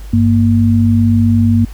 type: tone pair together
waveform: sine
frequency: 98 / 233.1 Hz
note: G2 / A#3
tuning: 0 / 0 cents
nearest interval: octave + minor third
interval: 1500 cents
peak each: -10 dBFS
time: 0.13-1.65 s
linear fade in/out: 5 ms
effects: added 50 Hz sine -26 dBFS peak until 1.73 s + pink hiss -42 dBFS RMS until 1.73 s